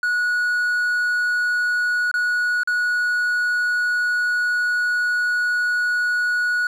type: tone with dropouts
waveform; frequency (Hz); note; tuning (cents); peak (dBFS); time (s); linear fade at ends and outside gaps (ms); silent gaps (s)
triangle; 1461; F#6; -22; -16; 0.03-6.67; 2; 2.114-2.14 / 2.634-2.674
effects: none